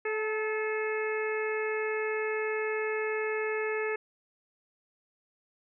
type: harmonic tone with a mistuned harmonic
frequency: 432.3 Hz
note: A4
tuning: 31 cents flat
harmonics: 1 / 2 / 3 / 4 / 5 / 6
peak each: -30 / -41 / -41 / -37 / -38 / -42 dBFS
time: 0.05-3.96 s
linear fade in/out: 5 ms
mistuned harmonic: 2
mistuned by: +30 cents
effects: none